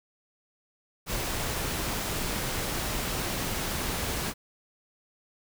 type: noise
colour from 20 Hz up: pink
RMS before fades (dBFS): -31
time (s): 1.06-4.34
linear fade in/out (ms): 50
effects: none